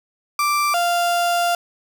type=tone pair in turn; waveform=35% pulse; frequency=1174.7 / 695.6 Hz; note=D6 / F5; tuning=0 / -7 cents; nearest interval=major sixth; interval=907 cents; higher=first; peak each=-15 dBFS; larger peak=neither; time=0.39-0.74 / 0.74-1.55 s; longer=second; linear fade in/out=2 ms; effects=none